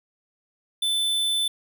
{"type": "tone", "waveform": "square", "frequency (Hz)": 3520, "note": "A7", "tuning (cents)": 0, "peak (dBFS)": -22, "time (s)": [0.82, 1.48], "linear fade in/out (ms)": 5, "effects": []}